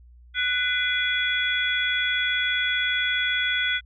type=tone cluster; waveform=sine; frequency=1484 / 2029 / 2419 / 3377 Hz; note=F#6 / B6 / D#7 / G#7; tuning=+5 / +46 / -49 / +28 cents; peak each=-25 / -28 / -32 / -26 dBFS; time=0.34-3.81 s; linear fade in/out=50 ms; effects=added 60 Hz sine -47 dBFS peak until 3.85 s